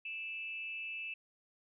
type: tone with frequency modulation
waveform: sine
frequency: 2637 Hz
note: E7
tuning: in tune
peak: -39 dBFS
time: 0.05-1.14 s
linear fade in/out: 5 ms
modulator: 253 Hz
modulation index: 0.4
effects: none